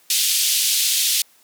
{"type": "band-pass noise", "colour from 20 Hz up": "pink", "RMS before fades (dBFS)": -19, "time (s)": [0.1, 1.22], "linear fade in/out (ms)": 2, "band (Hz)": [3100, 15000], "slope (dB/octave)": 24, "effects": ["white hiss -55 dBFS RMS until 1.43 s", "high-pass 200 Hz 12 dB/octave"]}